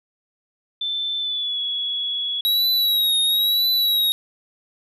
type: tone with pitch glide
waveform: sine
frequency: 3535 to 3368 Hz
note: A7 to G#7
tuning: +7 to +24 cents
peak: -22 dBFS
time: 0.81-2.41 s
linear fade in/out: 5 ms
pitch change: -83 cents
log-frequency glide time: 1.2-1.6 s
type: tone with vibrato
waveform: square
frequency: 3851 Hz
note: B7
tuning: 44 cents flat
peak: -17 dBFS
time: 2.45-4.12 s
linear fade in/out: 0 ms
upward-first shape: triangle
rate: 1 Hz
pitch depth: 68 cents each way
effects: none